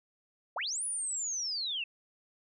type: linear two-way sweep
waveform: sine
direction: up then down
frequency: 466.2 to 9956 to 2597 Hz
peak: -32 dBFS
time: 0.56-1.84 s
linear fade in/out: 5 ms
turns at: 0.84 s
effects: none